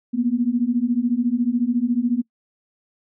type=beating tone pair; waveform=sine; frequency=233.1 / 247.1 Hz; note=A#3 / B3; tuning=0 / +1 cents; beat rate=14 Hz; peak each=-21 / -20 dBFS; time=0.13-2.22 s; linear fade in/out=20 ms; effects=noise-tail reverb RT60 0.1 s tail -24 dB re dry